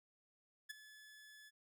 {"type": "tone with ADSR envelope", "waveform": "sawtooth", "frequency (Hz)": 1719, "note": "A6", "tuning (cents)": -41, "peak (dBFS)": -39, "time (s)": [0.69, 1.51], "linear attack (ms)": 15, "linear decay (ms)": 14, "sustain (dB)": -15, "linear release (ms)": 34, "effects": []}